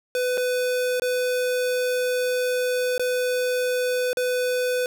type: tone with dropouts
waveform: square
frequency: 499.9 Hz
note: B4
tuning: 21 cents sharp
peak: -22 dBFS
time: 0.15-4.86 s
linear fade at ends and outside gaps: 1 ms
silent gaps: 0.374-0.378 / 0.998-1.02 / 2.98-2.995 / 4.131-4.171 s
effects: none